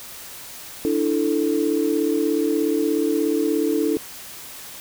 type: chord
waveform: sine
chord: D suspended second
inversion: none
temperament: equal with one note detuned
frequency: 292.8 / 329.6 / 440 Hz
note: D4 / E4 / A4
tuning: -5 / 0 / 0 cents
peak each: -22 dBFS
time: 0.85-3.97 s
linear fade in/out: 0 ms
effects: tanh soft clip ceiling -8 dBFS + white hiss -38 dBFS RMS until 4.8 s